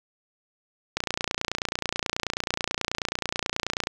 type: click train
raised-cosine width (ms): 0.2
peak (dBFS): -8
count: 86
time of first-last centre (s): 0.97-3.871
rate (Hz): 29.3
effects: none